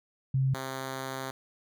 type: tone pair in turn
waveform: sine / 5% pulse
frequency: 133.1 / 132.6 Hz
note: C3 / C3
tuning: +30 / +23 cents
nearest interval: unison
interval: 7 cents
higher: first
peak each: -23 dBFS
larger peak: neither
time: 0.34-0.54 / 0.54-1.31 s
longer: second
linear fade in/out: 5 ms
effects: none